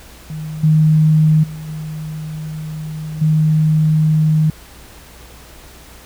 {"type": "tone with level steps", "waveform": "sine", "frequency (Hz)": 155.56, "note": "D#3", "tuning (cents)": 0, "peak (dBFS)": [-23, -8, -26, -23, -10], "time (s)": [0.3, 4.5], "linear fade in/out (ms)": 2, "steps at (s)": [0.63, 1.43, 1.68, 3.21], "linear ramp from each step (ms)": 10, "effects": ["added 60 Hz sine -42 dBFS peak until 6.05 s", "pink hiss -41 dBFS RMS until 6.05 s"]}